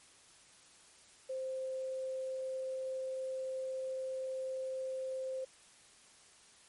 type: tone with quantisation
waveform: sine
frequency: 523 Hz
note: C5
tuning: 1 cent flat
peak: -36 dBFS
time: 1.29-5.45 s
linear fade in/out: 10 ms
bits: 11
effects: white hiss -61 dBFS RMS until 6.68 s + MP3 48 kbps